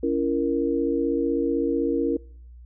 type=chord; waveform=sine; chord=A# diminished; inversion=first; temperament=just; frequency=279.7 / 335.6 / 466.2 Hz; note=C#4 / E4 / A#4; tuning=+16 / +31 / 0 cents; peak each=-25 dBFS; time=0.03-2.17 s; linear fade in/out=5 ms; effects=noise-tail reverb RT60 0.6 s tail -25 dB re dry + added 60 Hz sine -42 dBFS peak until 2.65 s